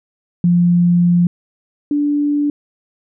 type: tone pair in turn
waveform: sine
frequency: 174.61 / 291.5 Hz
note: F3 / D4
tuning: 0 / -13 cents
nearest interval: major sixth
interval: 887 cents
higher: second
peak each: -9 / -13 dBFS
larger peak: first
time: 0.44-1.27 / 1.91-2.5 s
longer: first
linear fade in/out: 2 ms
effects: none